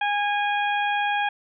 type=harmonic tone; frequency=821 Hz; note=G#5; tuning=20 cents flat; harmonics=1 / 2 / 3 / 4; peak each=-23 / -27 / -30 / -34 dBFS; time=0.01-1.29 s; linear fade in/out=5 ms; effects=none